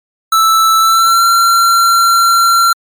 square tone with pitch glide, 1318.5 to 1366.6 Hz, E6 to F6, 0 to -38 cents, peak -7 dBFS, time 0.32-2.73 s, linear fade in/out 5 ms, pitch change +62 cents, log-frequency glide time 0.79-1.24 s, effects MP3 96 kbps

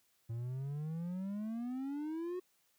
triangle exponential sweep, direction up, 112.6 to 370 Hz, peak -35 dBFS, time 0.29-2.4 s, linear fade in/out 10 ms, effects white hiss -74 dBFS RMS until 2.78 s + high-pass 60 Hz 12 dB/octave

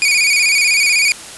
sawtooth tone with vibrato, 2349 Hz, D7, in tune, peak -7 dBFS, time 0.02-1.12 s, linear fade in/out 0 ms, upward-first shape square, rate 16 Hz, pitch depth 66 cents each way, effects white hiss -32 dBFS RMS until 1.37 s + resampled to 24000 Hz

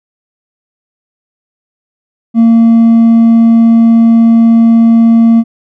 sine tone with hard clipping, 229.1 Hz, A#3, 30 cents flat, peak -3 dBFS, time 2.34-5.44 s, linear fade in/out 50 ms, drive 2 dB, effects none

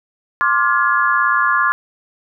sine chord, D half-diminished seventh, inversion third, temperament just, 1057.2 / 1174.7 / 1409.6 / 1691.5 Hz, C6 / D6 / F6 / Ab6, +18 / 0 / +16 / +31 cents, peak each -18 / -18 / -18 / -18 dBFS, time 0.41-1.72 s, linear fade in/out 0 ms, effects none

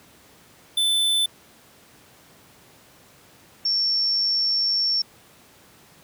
square / sine tone pair in turn, 3520 / 5451 Hz, A7 / F8, 0 / -43 cents, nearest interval minor sixth, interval 757 cents, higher second, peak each -19 dBFS, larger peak neither, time 0.77-1.26 / 3.65-5.02 s, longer second, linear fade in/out 5 ms, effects pink hiss -52 dBFS RMS until 6.03 s + high-pass 100 Hz 12 dB/octave

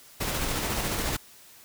pink noise with tremolo, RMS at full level -28 dBFS, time 0.2-1.17 s, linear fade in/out 10 ms, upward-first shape square, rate 14 Hz, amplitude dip 25%, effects white hiss -52 dBFS RMS until 1.64 s

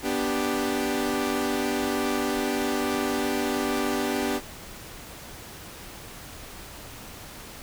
sawtooth chord, G major, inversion first, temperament equal, 246.9 / 293.7 / 392 Hz, B3 / D4 / G4, 0 / 0 / 0 cents, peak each -25 dBFS, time 0.02-4.41 s, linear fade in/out 50 ms, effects pink hiss -42 dBFS RMS until 7.62 s

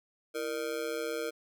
square tone with amplitude modulation, 466.2 Hz, A#4, in tune, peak -29 dBFS, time 0.34-1.31 s, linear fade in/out 20 ms, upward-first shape sine, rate 135 Hz, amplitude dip 100%, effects none

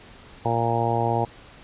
harmonic tone, 116.54 Hz, A#2, in tune, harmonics 1 / 2 / 3 / 4 / 5 / 6 / 7 / 8, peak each -26 / -32 / -30 / -29 / -31 / -28 / -26 / -30 dBFS, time 0.45-1.25 s, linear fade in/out 5 ms, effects pink hiss -47 dBFS RMS until 1.63 s + resampled to 8000 Hz

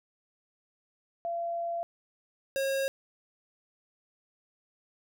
sine / square tone pair in turn, 682 / 542.4 Hz, F5 / C#5, -41 / -38 cents, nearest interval major third, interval 397 cents, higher first, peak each -30 / -28 dBFS, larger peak second, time 1.25-1.83 / 2.56-2.88 s, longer first, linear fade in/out 0 ms, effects none

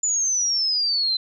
sine exponential sweep, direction down, 7050 to 4042 Hz, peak -19 dBFS, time 0.03-1.17 s, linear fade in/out 5 ms, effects none

